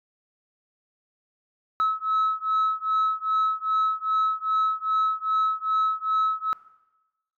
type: beating tone pair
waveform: sine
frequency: 1292 / 1294.5 Hz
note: E6 / E6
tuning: -35 / -32 cents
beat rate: 2.5 Hz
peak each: -23 dBFS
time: 1.8-6.53 s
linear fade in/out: 0 ms
effects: noise-tail reverb RT60 1.0 s tail -19 dB re dry + tanh soft clip ceiling -17 dBFS